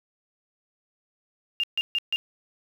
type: tone bursts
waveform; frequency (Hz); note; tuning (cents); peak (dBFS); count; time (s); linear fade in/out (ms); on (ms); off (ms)
sine; 2805; F7; +7; -22; 4; 1.6-2.16; 0; 35; 140
effects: 8-bit